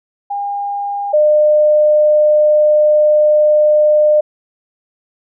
sine tone pair in turn, 808 / 603.7 Hz, G#5 / D5, -48 / +48 cents, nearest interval perfect fourth, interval 504 cents, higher first, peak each -17 / -7 dBFS, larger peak second, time 0.3-1.13 / 1.13-4.21 s, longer second, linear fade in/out 10 ms, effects none

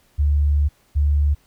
sine tone pair in turn, 72.8 / 72.8 Hz, D2 / D2, -15 / -15 cents, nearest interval unison, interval 0 cents, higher neither, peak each -14 dBFS, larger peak neither, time 0.18-0.69 / 0.95-1.35 s, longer first, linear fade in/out 20 ms, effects pink hiss -59 dBFS RMS until 1.46 s

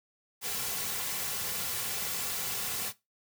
white noise with comb filter, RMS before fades -34 dBFS, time 0.41-2.93 s, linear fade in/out 50 ms, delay 3.2 ms, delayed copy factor -0.6, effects noise-tail reverb RT60 0.2 s tail -17 dB re dry

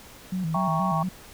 sine tone with vibrato, 172.7 Hz, F3, 19 cents flat, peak -25 dBFS, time 0.32-1.09 s, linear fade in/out 5 ms, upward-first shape square, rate 4.2 Hz, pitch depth 120 cents each way
sine chord, E diminished seventh, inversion none, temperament equal with one note detuned, 659.3 / 794.9 / 932.3 / 1108.7 Hz, E5 / G5 / Bb5 / Db6, 0 / +24 / 0 / 0 cents, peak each -32 / -29 / -32 / -27 dBFS, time 0.54-1.03 s, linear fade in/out 5 ms
effects pink hiss -47 dBFS RMS until 1.33 s

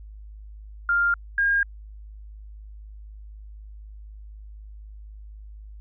sine tone pair in turn, 1399 / 1618.6 Hz, F6 / G#6, +3 / -45 cents, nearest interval minor third, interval 252 cents, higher second, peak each -18 / -18 dBFS, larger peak neither, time 0.89-1.14 / 1.38-1.63 s, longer neither, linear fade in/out 2 ms, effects added 52 Hz sine -39 dBFS peak until 5.8 s

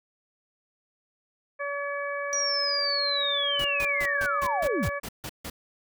harmonic tone, 569 Hz, C#5, 45 cents sharp, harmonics 1 / 2 / 3 / 4, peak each -32 / -35 / -34 / -39 dBFS, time 1.59-5 s, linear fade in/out 20 ms
sine linear sweep, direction down, 5820 to 62.7 Hz, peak -25 dBFS, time 2.33-4.89 s, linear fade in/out 0 ms
pink noise bursts, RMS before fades -36 dBFS, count 10, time 3.59-5.5 s, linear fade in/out 5 ms, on 56 ms, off 150 ms
effects none

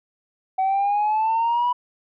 sine exponential sweep, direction up, 755 to 987.8 Hz, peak -16 dBFS, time 0.58-1.73 s, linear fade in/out 10 ms, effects tanh soft clip ceiling -16 dBFS

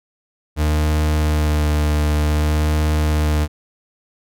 40% pulse tone with vibrato, 75.8 Hz, D#2, 45 cents flat, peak -14 dBFS, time 0.56-3.48 s, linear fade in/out 50 ms, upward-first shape sine, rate 0.54 Hz, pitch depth 18 cents each way, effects none

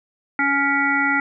harmonic tone, 280 Hz, C#4, 18 cents sharp, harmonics 1 / 3 / 5 / 7 / 8, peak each -24 / -25 / -21 / -21 / -26 dBFS, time 0.39-1.2 s, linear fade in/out 2 ms, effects none

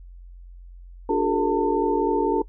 sine tone cluster, 294 / 362.1 / 414 / 457.9 / 898 Hz, D4 / F#4 / G#4 / A#4 / A5, +2 / -37 / -5 / -31 / +35 cents, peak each -25 dBFS, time 1.09-2.42 s, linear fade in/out 5 ms, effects noise-tail reverb RT60 0.1 s tail -21 dB re dry + added 44 Hz sine -40 dBFS peak until 2.48 s

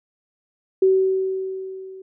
sine tone with level ramp, 379.9 Hz, F#4, 46 cents sharp, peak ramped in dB -11 to -36 dBFS, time 0.82-2.02 s, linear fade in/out 5 ms, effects none

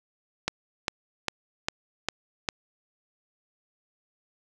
click train, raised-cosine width 0.2 ms, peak -8 dBFS, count 6, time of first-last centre 0.48-2.488 s, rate 2.49 Hz, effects none

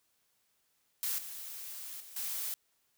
blue noise with level steps, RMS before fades -34 / -44 / -51 / -37 dBFS, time 1.03-2.54 s, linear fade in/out 0 ms, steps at 1.18 / 2 / 2.16 s, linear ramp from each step 5 ms, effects white hiss -75 dBFS RMS until 2.97 s

